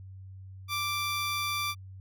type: tone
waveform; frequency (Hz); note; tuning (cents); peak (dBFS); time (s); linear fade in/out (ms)
15% pulse; 1174.7; D6; 0; -23; 0.68-1.75; 50
effects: added 95 Hz sine -43 dBFS peak until 2 s